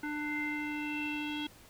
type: tone with low-pass filter sweep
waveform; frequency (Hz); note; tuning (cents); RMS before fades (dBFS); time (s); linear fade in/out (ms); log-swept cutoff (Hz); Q
square; 297.8; D4; +24; -36; 0.03-1.47; 5; 1800 to 3200; 8.7
effects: pink hiss -57 dBFS RMS until 1.69 s